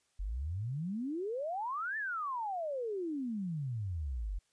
sine exponential two-way sweep, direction up then down, 43.45 to 1798 to 43.45 Hz, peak -34 dBFS, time 0.19-4.39 s, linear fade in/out 10 ms, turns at 1.97 s, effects white hiss -75 dBFS RMS until 4.52 s + resampled to 22050 Hz

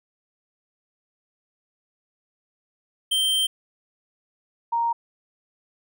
square / sine tone pair in turn, 3136 / 932.3 Hz, G7 / A#5, 0 / 0 cents, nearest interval octave + major sixth, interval 2100 cents, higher first, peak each -20 dBFS, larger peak neither, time 3.11-3.47 / 4.72-4.93 s, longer first, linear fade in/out 10 ms, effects none

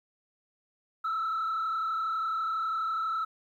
sine tone with frequency modulation, 1315 Hz, E6, 5 cents flat, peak -26 dBFS, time 1.04-3.25 s, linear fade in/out 10 ms, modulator 32.1 Hz, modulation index 1.1, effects tanh soft clip ceiling -26 dBFS + 11-bit

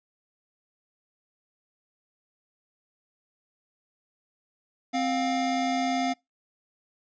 square tone pair together, 261.7 / 707 Hz, C4 / F5, 0 / +21 cents, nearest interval octave + perfect fourth, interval 1721 cents, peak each -28 dBFS, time 4.93-6.14 s, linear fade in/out 20 ms, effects noise-tail reverb RT60 0.2 s tail -26 dB re dry + resampled to 16000 Hz

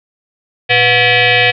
sine tone with frequency modulation, 116.54 Hz, A#2, in tune, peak -7 dBFS, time 0.69-1.52 s, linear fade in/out 20 ms, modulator 610 Hz, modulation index 5, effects none

